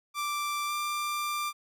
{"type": "tone with pitch glide", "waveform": "sawtooth", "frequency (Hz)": [1174.7, 1186.3], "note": ["D6", "D6"], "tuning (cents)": [0, 17], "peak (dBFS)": -26, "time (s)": [0.14, 1.53], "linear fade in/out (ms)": 50, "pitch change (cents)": 17, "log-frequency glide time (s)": [0.67, 0.72], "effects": []}